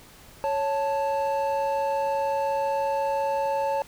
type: tone pair together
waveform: triangle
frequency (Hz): 554.4 / 880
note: C#5 / A5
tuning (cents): 0 / 0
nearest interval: minor sixth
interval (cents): 800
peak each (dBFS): -24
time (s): 0.44-3.82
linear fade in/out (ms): 0
effects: pink hiss -50 dBFS RMS until 3.87 s